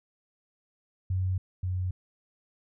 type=tone pair in turn; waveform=sine; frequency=93 / 91.72 Hz; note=F#2 / F#2; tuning=+9 / -15 cents; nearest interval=unison; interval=24 cents; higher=first; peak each=-25 / -27 dBFS; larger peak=first; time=1.1-1.38 / 1.63-1.91 s; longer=neither; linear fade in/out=5 ms; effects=none